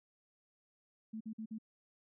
sine tone bursts, 220 Hz, A3, in tune, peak -40 dBFS, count 4, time 1.13-1.585 s, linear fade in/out 10 ms, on 77 ms, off 49 ms, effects none

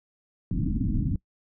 pink low-pass noise, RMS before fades -26 dBFS, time 0.51-1.16 s, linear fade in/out 2 ms, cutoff 310 Hz, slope 96 dB/octave, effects noise-tail reverb RT60 0.1 s tail -22 dB re dry

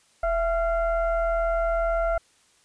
sine tone with frequency modulation, 668 Hz, E5, 23 cents sharp, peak -21 dBFS, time 0.23-2.18 s, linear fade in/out 5 ms, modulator 709 Hz, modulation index 0.79, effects white hiss -61 dBFS RMS until 2.64 s + resampled to 22050 Hz

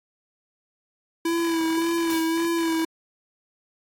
square tone with vibrato, 330.7 Hz, E4, 6 cents sharp, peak -22 dBFS, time 1.25-2.85 s, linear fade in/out 5 ms, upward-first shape sine, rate 1.8 Hz, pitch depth 33 cents each way
white noise with exponential decay, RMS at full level -32 dBFS, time 2.1-2.66 s, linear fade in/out 2 ms, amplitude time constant 120 ms
effects AAC 64 kbps

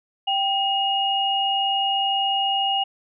sine tone pair together, 783.4 / 2867 Hz, G5 / F7, -1 / +45 cents, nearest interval octave + minor seventh, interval 2246 cents, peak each -22 dBFS, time 0.27-2.84 s, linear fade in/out 10 ms, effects none

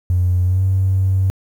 triangle tone with pitch glide, 89.9 to 95.03 Hz, F#2 to F#2, -49 to +47 cents, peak -9 dBFS, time 0.1-1.3 s, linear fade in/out 0 ms, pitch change +96 cents, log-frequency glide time 0.44-0.62 s, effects tanh soft clip ceiling -10 dBFS + 8-bit

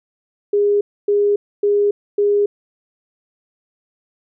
sine tone bursts, 409.3 Hz, G#4, 25 cents flat, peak -12 dBFS, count 4, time 0.53-2.46 s, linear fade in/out 5 ms, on 280 ms, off 270 ms, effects none

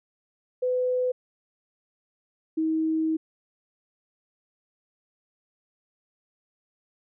sine tone pair in turn, 503 / 318.2 Hz, B4 / D#4, +32 / +39 cents, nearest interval minor sixth, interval 793 cents, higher first, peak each -22 dBFS, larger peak neither, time 0.62-1.12 / 2.57-3.17 s, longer second, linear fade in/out 10 ms, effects none

